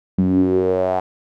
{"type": "tone with band-pass filter sweep", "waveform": "sawtooth", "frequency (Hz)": 92.5, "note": "F#2", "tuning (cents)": 0, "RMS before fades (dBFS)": -17, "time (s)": [0.18, 1], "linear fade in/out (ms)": 5, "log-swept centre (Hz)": [200, 760], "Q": 6.5, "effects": []}